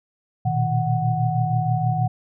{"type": "tone cluster", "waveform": "sine", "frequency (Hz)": [117.3, 123.6, 156.7, 741], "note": ["A#2", "B2", "D#3", "F#5"], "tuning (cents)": [11, 2, 13, 2], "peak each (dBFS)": -24, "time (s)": [0.45, 2.08], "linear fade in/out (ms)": 10, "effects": []}